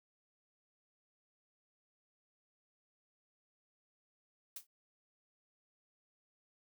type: noise with exponential decay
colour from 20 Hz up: blue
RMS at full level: -40 dBFS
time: 4.56-4.67 s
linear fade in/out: 5 ms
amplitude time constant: 22 ms
effects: none